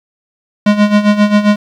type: tone with tremolo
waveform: square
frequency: 207.7 Hz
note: G#3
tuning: in tune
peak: -5 dBFS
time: 0.66-1.56 s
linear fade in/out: 5 ms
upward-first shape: sine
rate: 7.5 Hz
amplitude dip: 75%
effects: low-pass 4000 Hz 12 dB/octave + 7-bit